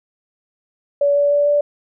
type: tone with pitch steps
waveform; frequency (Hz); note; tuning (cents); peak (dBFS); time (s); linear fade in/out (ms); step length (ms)
sine; 571 / 575 / 579 / 583; D5 / D5 / D5 / D5; -49 / -37 / -25 / -13; -12; 1.01-1.61; 5; 150
effects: none